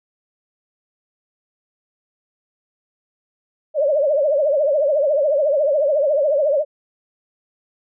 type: tone with vibrato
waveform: sine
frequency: 583 Hz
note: D5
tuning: 13 cents flat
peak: -14 dBFS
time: 3.74-6.65 s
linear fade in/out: 50 ms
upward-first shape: triangle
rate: 14 Hz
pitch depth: 160 cents each way
effects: none